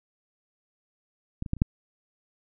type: clicks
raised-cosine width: 5 ms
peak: -18 / -23 / -13 / -30 / -7 dBFS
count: 5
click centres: 1.424 / 1.462 / 1.534 / 1.567 / 1.619 s
effects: none